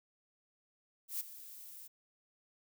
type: noise with ADSR envelope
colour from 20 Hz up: violet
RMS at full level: -36 dBFS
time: 1.08-1.88 s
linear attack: 120 ms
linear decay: 17 ms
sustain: -15 dB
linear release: 16 ms
effects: none